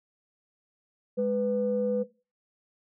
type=tone pair together; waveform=sine; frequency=207.7 / 496.6 Hz; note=G#3 / B4; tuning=0 / +9 cents; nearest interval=octave + minor third; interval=1509 cents; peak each=-29 / -24 dBFS; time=1.17-2.04 s; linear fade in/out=20 ms; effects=noise-tail reverb RT60 0.3 s tail -18 dB re dry + tanh soft clip ceiling -17 dBFS